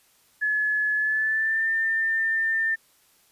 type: tone with pitch glide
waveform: sine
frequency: 1708 to 1797.1 Hz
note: G#6 to A6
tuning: +48 to +36 cents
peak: -21 dBFS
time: 0.41-2.76 s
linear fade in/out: 20 ms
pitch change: +88 cents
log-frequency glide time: 0.95-1.67 s
effects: white hiss -61 dBFS RMS until 3.31 s + resampled to 32000 Hz